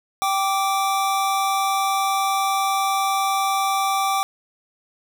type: tone pair together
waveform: square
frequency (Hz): 780 / 1170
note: G5 / D6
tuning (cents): -9 / -7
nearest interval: perfect fifth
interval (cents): 702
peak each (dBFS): -22 / -23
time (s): 0.22-4.23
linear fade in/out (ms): 0
effects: none